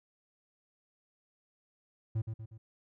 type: tone with echo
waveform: triangle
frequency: 110.6 Hz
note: A2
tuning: 9 cents sharp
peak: -27 dBFS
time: 2.15-2.22 s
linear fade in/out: 10 ms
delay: 120 ms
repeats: 3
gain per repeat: -6 dB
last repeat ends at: 2.58 s
effects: none